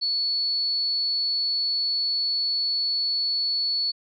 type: tone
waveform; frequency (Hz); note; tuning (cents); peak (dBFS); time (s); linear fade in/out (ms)
sine; 4420; C#8; -6; -22; 0.01-3.92; 20
effects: none